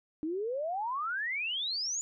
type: exponential sweep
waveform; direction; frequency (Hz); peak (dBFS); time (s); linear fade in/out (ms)
sine; up; 300 to 7040; -31; 0.23-2.01; 0
effects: none